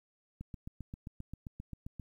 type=click train; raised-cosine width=5 ms; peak=-30 dBFS; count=13; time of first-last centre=0.41-1.997 s; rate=7.56 Hz; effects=11-bit